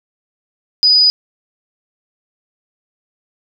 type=tone; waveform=sine; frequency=4959 Hz; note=D#8; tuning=7 cents flat; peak=-7 dBFS; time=0.83-1.1 s; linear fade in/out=0 ms; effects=none